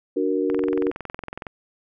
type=chord; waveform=sine; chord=D augmented; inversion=none; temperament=equal; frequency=293.7 / 370 / 466.2 Hz; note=D4 / F#4 / A#4; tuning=0 / 0 / 0 cents; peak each=-24 dBFS; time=0.16-0.91 s; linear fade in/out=10 ms
type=click train; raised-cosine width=0.5 ms; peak=-17 dBFS; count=22; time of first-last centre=0.5-1.468 s; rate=21.7 Hz
effects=none